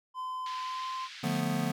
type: tone with pitch glide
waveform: triangle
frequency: 1024 to 1038.9 Hz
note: C6 to C6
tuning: -38 to -13 cents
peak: -32 dBFS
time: 0.14-1.09 s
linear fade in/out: 50 ms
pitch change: +25 cents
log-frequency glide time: 0.58-0.91 s
type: band-pass noise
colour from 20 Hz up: white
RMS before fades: -46 dBFS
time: 0.46-1.4 s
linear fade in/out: 2 ms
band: 1500 to 4500 Hz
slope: 24 dB/octave
type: chord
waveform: square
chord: B half-diminished seventh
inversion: first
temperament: just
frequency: 148.16 / 177.8 / 222.2 / 246.9 Hz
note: D3 / F3 / A3 / B3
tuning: +16 / +31 / +17 / 0 cents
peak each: -35 dBFS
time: 1.23-1.72 s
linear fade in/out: 10 ms
effects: none